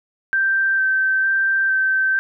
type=tone with vibrato; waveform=sine; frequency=1559 Hz; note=G6; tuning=10 cents flat; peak=-15 dBFS; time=0.33-2.19 s; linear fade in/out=0 ms; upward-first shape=square; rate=1.1 Hz; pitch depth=11 cents each way; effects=none